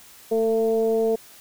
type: tone with frequency modulation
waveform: sine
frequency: 448.3 Hz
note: A4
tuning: 32 cents sharp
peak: -18 dBFS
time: 0.31-1.16 s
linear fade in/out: 10 ms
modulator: 226 Hz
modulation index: 0.64
effects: white hiss -48 dBFS RMS until 1.4 s